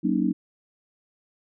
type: chord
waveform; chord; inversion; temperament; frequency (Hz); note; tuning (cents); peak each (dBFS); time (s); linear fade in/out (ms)
sine; D# minor seventh; first; just; 186.68 / 233.3 / 280 / 311.1; F#3 / A#3 / C#4 / D#4; +16 / +2 / +18 / 0; -26; 0.03-0.33; 20
effects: none